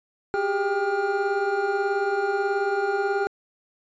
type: tone cluster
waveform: triangle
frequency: 386.7 / 405.1 / 794 / 1424 Hz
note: G4 / G#4 / G5 / F6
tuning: -24 / -43 / +22 / +33 cents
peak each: -27 / -23 / -26 / -28 dBFS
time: 0.34-3.27 s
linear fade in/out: 0 ms
effects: resampled to 16000 Hz